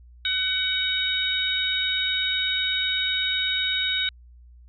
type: harmonic tone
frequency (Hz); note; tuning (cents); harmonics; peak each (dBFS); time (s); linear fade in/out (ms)
752; F#5; +28; 2 / 3 / 4 / 5; -30 / -30 / -31 / -24; 0.25-4.09; 2
effects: added 60 Hz sine -46 dBFS peak until 4.68 s